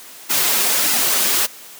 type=noise with flanger; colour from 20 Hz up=white; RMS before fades=-17 dBFS; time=0.29-1.47 s; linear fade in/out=20 ms; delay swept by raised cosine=1.7 to 6.9 ms; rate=1.6 Hz; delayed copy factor=-0.6; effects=white hiss -39 dBFS RMS until 1.79 s + high-pass 200 Hz 12 dB/octave